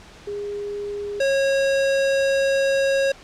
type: tone pair in turn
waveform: sine / square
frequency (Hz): 409.1 / 546.1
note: G#4 / C#5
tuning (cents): -26 / -26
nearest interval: perfect fourth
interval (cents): 500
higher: second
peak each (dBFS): -26 / -18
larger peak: second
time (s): 0.27-1.2 / 1.2-3.12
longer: second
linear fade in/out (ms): 5
effects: pink hiss -45 dBFS RMS until 3.23 s + low-pass 6000 Hz 12 dB/octave